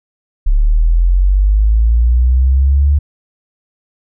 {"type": "linear sweep", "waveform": "sine", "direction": "up", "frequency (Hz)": [34.55, 73], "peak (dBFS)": -7, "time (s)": [0.46, 2.99], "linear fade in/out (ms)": 10, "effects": []}